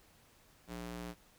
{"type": "tone with high-pass filter", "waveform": "square", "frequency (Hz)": 59, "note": "A#1", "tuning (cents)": 22, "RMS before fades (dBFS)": -44, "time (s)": [0.67, 1.15], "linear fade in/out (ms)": 50, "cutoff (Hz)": 140, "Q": 0.77, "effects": ["pink hiss -65 dBFS RMS until 1.38 s"]}